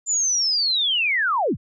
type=linear sweep; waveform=sine; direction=down; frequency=7190 to 43.65 Hz; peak=-18 dBFS; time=0.06-1.57 s; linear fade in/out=50 ms; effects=none